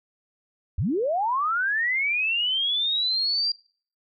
sine linear sweep, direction up, 59.3 to 4783 Hz, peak -21 dBFS, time 0.78-3.52 s, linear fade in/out 5 ms, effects noise-tail reverb RT60 0.5 s tail -26 dB re dry + MP3 96 kbps

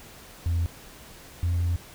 sine tone pair in turn, 84.7 / 86.38 Hz, E2 / F2, +48 / -18 cents, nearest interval unison, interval 34 cents, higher second, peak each -20 dBFS, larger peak neither, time 0.46-0.66 / 1.43-1.76 s, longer second, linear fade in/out 0 ms, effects tanh soft clip ceiling -20 dBFS + pink hiss -47 dBFS RMS until 1.94 s

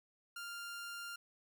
sawtooth tone, 1396.9 Hz, F6, in tune, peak -40 dBFS, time 0.36-1.16 s, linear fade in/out 5 ms, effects none

